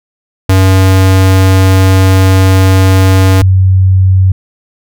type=tone pair in turn; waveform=square / sine; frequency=94.8 / 94.2 Hz; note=F#2 / F#2; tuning=+43 / +32 cents; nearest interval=unison; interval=11 cents; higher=first; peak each=-4 / -3 dBFS; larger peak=second; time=0.49-3.42 / 3.42-4.32 s; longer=first; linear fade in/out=5 ms; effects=none